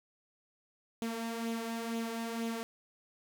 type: tone with flanger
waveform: sawtooth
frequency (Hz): 229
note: A#3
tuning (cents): -31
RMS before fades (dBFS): -37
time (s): 1.02-2.63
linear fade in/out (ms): 0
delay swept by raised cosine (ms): 0.29 to 3.29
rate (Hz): 2.1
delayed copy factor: +0.5
effects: 11-bit